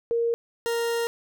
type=tone pair in turn; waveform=sine / 40% pulse; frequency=466.2 / 466.2 Hz; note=A#4 / A#4; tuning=0 / 0 cents; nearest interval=unison; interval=0 cents; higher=neither; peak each=-21 / -23 dBFS; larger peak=first; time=0.11-0.34 / 0.66-1.07 s; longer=second; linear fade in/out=0 ms; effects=none